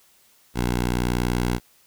10% pulse tone, 60.5 Hz, B1, 35 cents flat, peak -13 dBFS, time 0.54-1.6 s, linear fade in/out 50 ms, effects white hiss -58 dBFS RMS until 1.86 s

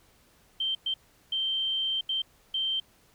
sine tone bursts at uneven times, 3132 Hz, G7, 2 cents flat, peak -26 dBFS, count 5, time 0.6-0.75 / 0.86-0.94 / 1.32-2.01 / 2.09-2.22 / 2.54-2.8 s, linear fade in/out 5 ms, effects pink hiss -62 dBFS RMS until 3.14 s

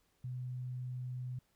sine tone, 125.9 Hz, B2, 34 cents sharp, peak -38 dBFS, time 0.24-1.39 s, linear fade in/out 5 ms, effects pink hiss -75 dBFS RMS until 1.55 s

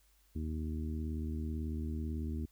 harmonic tone, 78.1 Hz, D#2, 7 cents sharp, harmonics 1 / 2 / 3 / 4 / 5, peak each -36 / -47 / -41 / -46 / -52 dBFS, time 0.35-2.46 s, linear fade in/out 10 ms, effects added 50 Hz sine -67 dBFS peak until 2.51 s + white hiss -71 dBFS RMS until 2.51 s

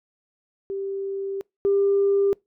sine tone pair in turn, 392 / 397.9 Hz, G4 / G4, 0 / +26 cents, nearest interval unison, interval 26 cents, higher second, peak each -26 / -16 dBFS, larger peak second, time 0.7-1.41 / 1.65-2.33 s, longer first, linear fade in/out 0 ms, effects noise-tail reverb RT60 0.2 s tail -26 dB re dry + tanh soft clip ceiling -12 dBFS

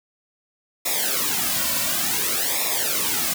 white noise with flanger, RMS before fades -23 dBFS, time 0.85-3.34 s, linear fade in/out 10 ms, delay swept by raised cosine 0.65 to 2.45 ms, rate 0.56 Hz, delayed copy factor -1, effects none

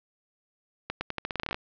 accelerating click train, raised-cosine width 0.3 ms, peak -14 dBFS, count 14, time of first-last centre 0.9-1.545 s, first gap 110 ms, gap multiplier 0.85, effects low-pass 5000 Hz 12 dB/octave

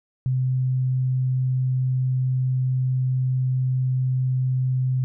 sine tone, 128.9 Hz, C3, 26 cents flat, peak -19 dBFS, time 0.26-5.04 s, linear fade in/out 0 ms, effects none

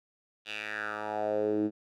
10% pulse tone with band-pass filter sweep, 106.1 Hz, G#2, 38 cents sharp, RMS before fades -32 dBFS, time 0.45-1.71 s, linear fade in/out 50 ms, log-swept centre 3200 to 270 Hz, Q 3.8, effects none

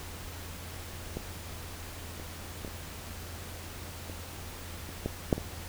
clicks, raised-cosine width 2 ms, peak -21 / -28 / -24 / -29 / -27 / -28 / -17 / -9 / -22 dBFS, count 9, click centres 1.17 / 2.199 / 2.648 / 2.678 / 4.098 / 4.891 / 5.06 / 5.328 / 5.38 s, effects added 85 Hz sine -44 dBFS peak until 5.68 s + pink hiss -44 dBFS RMS until 5.68 s

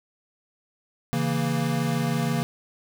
square chord, A# diminished, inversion first, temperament equal, 138.59 / 164.81 / 233.1 Hz, C#3 / E3 / A#3, 0 / 0 / 0 cents, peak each -28 dBFS, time 1.13-2.43 s, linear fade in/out 0 ms, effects none

